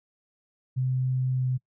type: tone with pitch glide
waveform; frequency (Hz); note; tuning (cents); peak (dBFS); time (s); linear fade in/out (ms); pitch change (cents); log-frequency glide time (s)
sine; 128.9 to 128.01; C3 to C3; -26 to -37; -23; 0.76-1.58; 20; -11; 1.32-1.44
effects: noise-tail reverb RT60 0.1 s tail -24 dB re dry